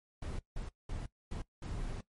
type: noise bursts at uneven times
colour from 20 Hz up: brown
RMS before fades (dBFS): -39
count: 5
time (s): 0.22-0.39 / 0.56-0.69 / 0.89-1.06 / 1.31-1.42 / 1.62-2.01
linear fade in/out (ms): 5
effects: noise-tail reverb RT60 0.1 s tail -18 dB re dry + MP3 48 kbps